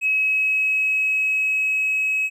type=tone with level ramp; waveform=triangle; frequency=2560 Hz; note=D#7; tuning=49 cents sharp; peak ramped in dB=-13 to -16 dBFS; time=0.01-2.3 s; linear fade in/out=50 ms; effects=tanh soft clip ceiling -15 dBFS